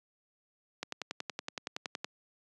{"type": "click train", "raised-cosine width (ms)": 0.2, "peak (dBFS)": -18, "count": 14, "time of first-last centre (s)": [0.83, 2.045], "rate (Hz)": 10.7, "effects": ["high-pass 200 Hz 12 dB/octave", "resampled to 24000 Hz"]}